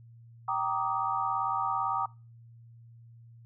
sine chord, Eb major seventh, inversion first, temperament just, 777.8 / 933.4 / 1166.7 / 1244.5 Hz, G5 / Bb5 / D6 / Eb6, -14 / +2 / -12 / 0 cents, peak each -33 dBFS, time 0.48-2.06 s, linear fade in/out 5 ms, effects noise-tail reverb RT60 0.3 s tail -22 dB re dry + added 116 Hz sine -50 dBFS peak until 3.45 s

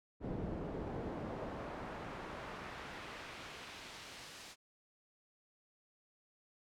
brown noise with band-pass filter sweep, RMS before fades -45 dBFS, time 0.2-4.56 s, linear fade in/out 50 ms, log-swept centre 300 to 5800 Hz, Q 0.74, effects none

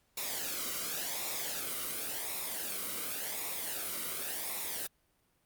white noise with flanger, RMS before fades -37 dBFS, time 0.17-4.87 s, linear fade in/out 5 ms, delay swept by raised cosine 0.64 to 1.18 ms, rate 0.91 Hz, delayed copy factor -0.6, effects pink hiss -73 dBFS RMS until 5.45 s + Opus 48 kbps

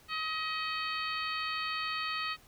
harmonic tone with a mistuned harmonic, 633 Hz, D#5, 30 cents sharp, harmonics 2 / 3 / 4 / 5 / 6 / 7, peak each -36 / -40 / -39 / -42 / -45 / -41 dBFS, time 0.08-2.37 s, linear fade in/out 50 ms, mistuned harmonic 5, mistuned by -29 cents, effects pink hiss -60 dBFS RMS until 2.47 s

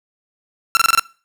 sawtooth tone bursts, 1353 Hz, E6, 45 cents sharp, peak -6 dBFS, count 6, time 0.75-0.995 s, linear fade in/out 0 ms, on 20 ms, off 25 ms, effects noise-tail reverb RT60 0.4 s tail -24 dB re dry

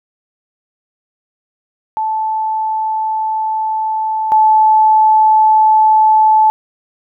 sine tone pair in turn, 874 / 868.5 Hz, A5 / A5, -12 / -23 cents, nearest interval unison, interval 11 cents, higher first, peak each -14 / -6 dBFS, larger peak second, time 1.97-4.32 / 4.32-6.5 s, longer first, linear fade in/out 0 ms, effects none

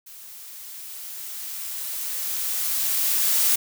blue noise with level ramp, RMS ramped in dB -43 to -19 dBFS, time 0.06-3.56 s, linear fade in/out 10 ms, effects none

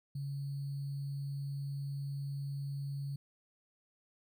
sine tone with sample-and-hold, 140 Hz, C#3, 18 cents sharp, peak -36 dBFS, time 0.15-3.16 s, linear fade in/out 5 ms, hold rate 4410 Hz, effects none

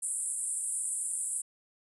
white band-pass noise, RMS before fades -34 dBFS, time 0.02-1.42 s, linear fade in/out 10 ms, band 8000 to 10000 Hz, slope 96 dB/octave, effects none

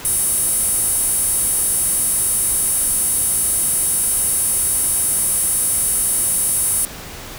square tone with high-pass filter, 423.9 Hz, G#4, 35 cents sharp, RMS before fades -18 dBFS, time 0.05-6.85 s, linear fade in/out 0 ms, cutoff 10000 Hz, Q 6.3, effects pink hiss -33 dBFS RMS until 7.38 s

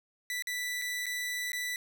sawtooth tone with dropouts, 1975.5 Hz, B6, in tune, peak -29 dBFS, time 0.3-1.76 s, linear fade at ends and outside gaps 1 ms, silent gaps 0.423-0.471 / 0.816-0.82 / 1.058-1.065 / 1.519-1.531 s, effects none

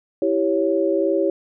sine chord, C# diminished, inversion first, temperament equal, 329.6 / 392 / 554.4 Hz, E4 / G4 / C#5, 0 / 0 / 0 cents, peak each -21 dBFS, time 0.22-1.3 s, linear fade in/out 2 ms, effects none

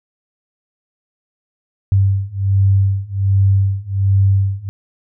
sine beating tone pair, 97.1 / 98.4 Hz, G2 / G2, -16 / +7 cents, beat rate 1.3 Hz, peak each -15 / -14 dBFS, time 1.92-4.69 s, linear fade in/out 0 ms, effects none

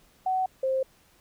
sine tone pair in turn, 750 / 527.2 Hz, F#5 / C5, +23 / +13 cents, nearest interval tritone, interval 610 cents, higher first, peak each -23 dBFS, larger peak neither, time 0.26-0.46 / 0.63-0.83 s, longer neither, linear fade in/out 5 ms, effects pink hiss -61 dBFS RMS until 1.2 s

